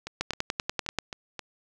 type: two click trains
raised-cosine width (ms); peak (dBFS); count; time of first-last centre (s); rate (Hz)
0.2; -10 / -18; 9 / 6; 0.21-0.987 / 0.07-1.393; 10.3 / 3.78
effects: none